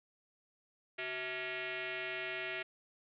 sine tone with frequency modulation, 138.59 Hz, C#3, in tune, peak -37 dBFS, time 0.98-2.63 s, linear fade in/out 10 ms, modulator 513 Hz, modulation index 5.4, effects none

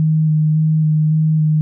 sine tone with vibrato, 155.56 Hz, D#3, in tune, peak -11 dBFS, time 0-1.61 s, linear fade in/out 0 ms, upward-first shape square, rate 1.8 Hz, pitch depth 13 cents each way, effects none

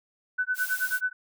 sine tone with tremolo, 1501 Hz, F#6, 24 cents sharp, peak -22 dBFS, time 0.38-1.13 s, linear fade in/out 10 ms, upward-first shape sine, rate 9.3 Hz, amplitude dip 100%
blue noise, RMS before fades -36 dBFS, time 0.54-1.01 s, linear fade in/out 50 ms
effects none

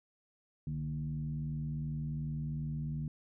sine tone with frequency modulation, 150 Hz, D3, 37 cents sharp, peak -34 dBFS, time 0.67-3.08 s, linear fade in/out 2 ms, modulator 82.7 Hz, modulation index 0.71, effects none

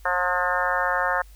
harmonic tone with a mistuned harmonic, 179.8 Hz, F#3, 49 cents flat, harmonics 3 / 4 / 5 / 6 / 7 / 8 / 9 / 10, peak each -29 / -29 / -29 / -29 / -29 / -29 / -29 / -29 dBFS, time 0.05-1.22 s, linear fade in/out 5 ms, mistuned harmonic 6, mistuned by -22 cents, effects added 50 Hz sine -44 dBFS peak until 1.35 s + white hiss -57 dBFS RMS until 1.35 s

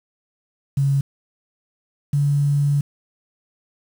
sine tone pair in turn, 138.59 / 143.39 Hz, C#3 / D3, 0 / -41 cents, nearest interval minor second, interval 59 cents, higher second, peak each -15 dBFS, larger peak neither, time 0.77-1.01 / 2.13-2.81 s, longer second, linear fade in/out 5 ms, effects 7-bit

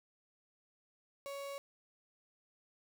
35% pulse tone, 558 Hz, C#5, 11 cents sharp, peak -40 dBFS, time 1.26-1.58 s, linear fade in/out 0 ms, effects none

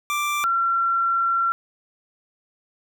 25% pulse / sine tone pair in turn, 1177 / 1362.4 Hz, D6 / F6, +3 / -43 cents, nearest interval minor third, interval 254 cents, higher second, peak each -18 dBFS, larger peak neither, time 0.1-0.44 / 0.44-1.52 s, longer second, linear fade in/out 0 ms, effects none

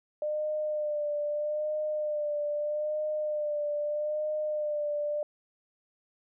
sine tone with vibrato, 600 Hz, D5, 37 cents sharp, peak -28 dBFS, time 0.22-5.23 s, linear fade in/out 2 ms, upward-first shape sine, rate 0.79 Hz, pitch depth 31 cents each way, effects none

